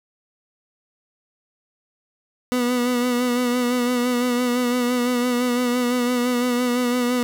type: tone with vibrato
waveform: 30% pulse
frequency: 245.8 Hz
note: B3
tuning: 8 cents flat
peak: -16 dBFS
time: 2.52-7.23 s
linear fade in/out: 0 ms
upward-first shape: sine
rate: 5.9 Hz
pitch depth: 34 cents each way
effects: none